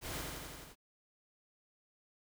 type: noise with echo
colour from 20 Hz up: pink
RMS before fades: -42 dBFS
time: 0.01-0.24 s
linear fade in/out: 50 ms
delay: 86 ms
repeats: 6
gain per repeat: -2 dB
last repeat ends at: 0.756 s
effects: none